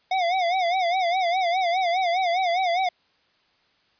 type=tone with vibrato; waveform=square; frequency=720 Hz; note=F#5; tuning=47 cents flat; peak=-21 dBFS; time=0.11-2.89 s; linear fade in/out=5 ms; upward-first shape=sine; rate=4.9 Hz; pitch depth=110 cents each way; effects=white hiss -64 dBFS RMS until 3.99 s + resampled to 11025 Hz